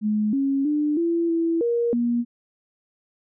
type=tone with pitch steps; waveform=sine; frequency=212.1 / 274.2 / 298 / 337.4 / 331.9 / 471.6 / 238.3 Hz; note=G#3 / C#4 / D4 / E4 / E4 / A#4 / A#3; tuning=+37 / -19 / +25 / +40 / +12 / +20 / +38 cents; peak=-19 dBFS; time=0.01-2.25 s; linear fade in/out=50 ms; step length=320 ms; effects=none

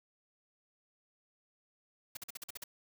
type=noise bursts; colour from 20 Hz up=white; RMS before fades=-43 dBFS; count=8; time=2.15-2.64 s; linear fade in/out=5 ms; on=21 ms; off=46 ms; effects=none

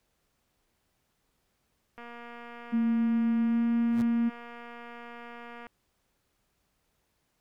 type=click train; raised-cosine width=0.5 ms; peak=-31 dBFS; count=875; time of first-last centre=1.98-5.668 s; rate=237 Hz
type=tone with pitch glide; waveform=sine; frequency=229.3 to 232.8 Hz; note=A#3 to A#3; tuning=-28 to -2 cents; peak=-23 dBFS; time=2.72-4.3 s; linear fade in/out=20 ms; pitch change=+26 cents; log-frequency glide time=3.44-3.64 s
type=tone with exponential growth; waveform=sawtooth; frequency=123.8 Hz; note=B2; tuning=5 cents sharp; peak=-30 dBFS; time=3.86-4.02 s; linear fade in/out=5 ms; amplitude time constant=33 ms
effects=pink hiss -75 dBFS RMS until 7.4 s

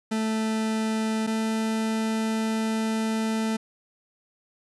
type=tone pair in turn; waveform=40% pulse; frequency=220 / 221.2 Hz; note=A3 / A3; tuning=0 / +9 cents; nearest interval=unison; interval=9 cents; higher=second; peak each=-23 dBFS; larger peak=neither; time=0.11-1.27 / 1.27-3.57 s; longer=second; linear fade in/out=10 ms; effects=resampled to 24000 Hz + 9-bit

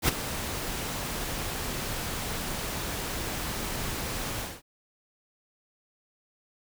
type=noise with ADSR envelope; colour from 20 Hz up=pink; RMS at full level=-21 dBFS; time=0.02-4.62 s; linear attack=64 ms; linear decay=15 ms; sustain=-12 dB; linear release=230 ms; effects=none

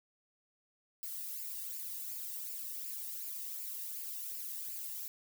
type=noise with flanger; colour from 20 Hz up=violet; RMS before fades=-42 dBFS; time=1.03-5.08 s; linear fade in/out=0 ms; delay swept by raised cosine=0.41 to 1.1 ms; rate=2.7 Hz; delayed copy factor=+0.55; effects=none

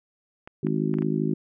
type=clicks; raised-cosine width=0.5 ms; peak=-25 dBFS; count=5; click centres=0.475 / 0.669 / 0.94 / 0.986 / 1.022 s
type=harmonic tone; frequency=52.7 Hz; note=G#1; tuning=26 cents sharp; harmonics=3 / 4 / 5 / 6 / 7; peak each=-27 / -28 / -29 / -30 / -30 dBFS; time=0.63-1.34 s; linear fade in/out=5 ms
effects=none

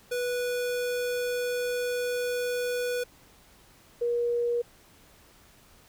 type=tone pair in turn; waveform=square / sine; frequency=490.9 / 476.6 Hz; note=B4 / A#4; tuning=-10 / +38 cents; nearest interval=minor second; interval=52 cents; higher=first; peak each=-28 / -24 dBFS; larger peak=second; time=0.11-3.04 / 4.01-4.62 s; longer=first; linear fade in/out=10 ms; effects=pink hiss -57 dBFS RMS until 5.88 s

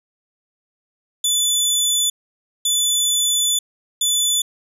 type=tone bursts at uneven times; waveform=20% pulse; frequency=3483 Hz; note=A7; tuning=18 cents flat; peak=-10 dBFS; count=3; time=1.24-2.1 / 2.65-3.59 / 4.01-4.42 s; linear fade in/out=5 ms; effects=none

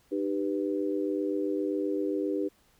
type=chord; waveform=sine; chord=Eb augmented; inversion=none; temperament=equal with one note detuned; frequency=304.4 / 392 / 493.9 Hz; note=Eb4 / G4 / B4; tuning=-38 / 0 / 0 cents; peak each=-30 / -31 / -34 dBFS; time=0.11-2.49 s; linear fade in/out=20 ms; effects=pink hiss -65 dBFS RMS until 2.79 s

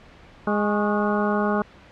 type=harmonic tone with a mistuned harmonic; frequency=207.2 Hz; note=G#3; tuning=4 cents flat; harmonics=1 / 2 / 3 / 4 / 5 / 6 / 7; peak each=-23 / -26 / -28 / -29 / -30 / -31 / -31 dBFS; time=0.47-1.62 s; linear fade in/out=2 ms; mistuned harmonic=5; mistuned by=+90 cents; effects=pink hiss -48 dBFS RMS until 1.91 s + low-pass 3000 Hz 12 dB/octave

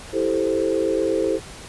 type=chord; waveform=sine; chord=A minor seventh; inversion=second; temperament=equal; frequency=329.6 / 392 / 440 / 523.3 Hz; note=E4 / G4 / A4 / C5; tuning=0 / 0 / 0 / 0 cents; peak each=-24 dBFS; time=0.12-1.4 s; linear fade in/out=50 ms; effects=pink hiss -39 dBFS RMS until 1.68 s + resampled to 24000 Hz

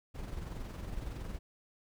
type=noise with amplitude modulation; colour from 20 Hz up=brown; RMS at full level=-39 dBFS; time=0.14-1.39 s; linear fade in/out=20 ms; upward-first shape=sine; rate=21.7 Hz; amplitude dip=45%; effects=none

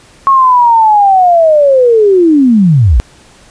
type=linear sweep; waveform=sine; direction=down; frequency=1100 to 47.47 Hz; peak=-3 dBFS; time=0.27-3 s; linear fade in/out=0 ms; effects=pink hiss -41 dBFS RMS until 3.5 s + resampled to 22050 Hz

